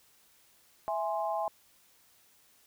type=chord; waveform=sine; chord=E augmented; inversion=none; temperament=equal; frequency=659.3 / 830.6 / 1046.5 Hz; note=E5 / G#5 / B#5; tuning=0 / 0 / 0 cents; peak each=-33 / -33 / -37 dBFS; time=0.88-1.48 s; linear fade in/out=0 ms; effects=white hiss -64 dBFS RMS until 2.66 s